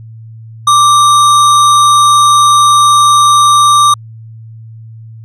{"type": "tone with sample-and-hold", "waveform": "sine", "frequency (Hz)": 1174.7, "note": "D6", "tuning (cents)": 0, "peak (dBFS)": -3, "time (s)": [0.67, 3.94], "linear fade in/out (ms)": 5, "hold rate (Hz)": 4900, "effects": ["added 112 Hz sine -28 dBFS peak until 5.24 s", "resampled to 24000 Hz"]}